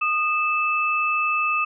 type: tone pair together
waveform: sine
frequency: 1230 / 2626 Hz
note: D#6 / E7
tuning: -20 / -7 cents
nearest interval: octave + minor second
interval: 1313 cents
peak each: -22 dBFS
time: 0.01-1.65 s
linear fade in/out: 10 ms
effects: none